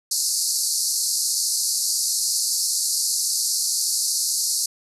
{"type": "band-pass noise", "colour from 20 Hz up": "pink", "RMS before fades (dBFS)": -23, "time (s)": [0.11, 4.66], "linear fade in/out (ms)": 5, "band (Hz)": [4300, 12000], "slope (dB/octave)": 96, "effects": []}